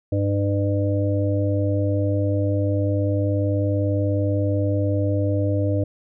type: harmonic tone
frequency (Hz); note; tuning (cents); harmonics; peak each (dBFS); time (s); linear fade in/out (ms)
100.3; G2; +40; 1 / 3 / 5 / 6; -20 / -25 / -28 / -28; 0.12-5.84; 5
effects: none